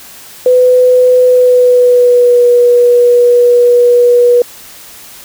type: tone with pitch glide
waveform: sine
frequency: 502 to 484.9 Hz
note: B4 to B4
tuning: +28 to -32 cents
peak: -3 dBFS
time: 0.46-4.42 s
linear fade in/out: 2 ms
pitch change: -60 cents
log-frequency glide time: 1.23-2.47 s
effects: white hiss -33 dBFS RMS until 5.24 s